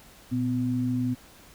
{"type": "tone pair together", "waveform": "sine", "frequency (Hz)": [118.7, 251.5], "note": ["A#2", "B3"], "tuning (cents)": [32, 32], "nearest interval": "octave + minor second", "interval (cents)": 1300, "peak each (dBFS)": [-29, -25], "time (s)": [0.31, 1.15], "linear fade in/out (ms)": 20, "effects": ["pink hiss -52 dBFS RMS until 1.54 s"]}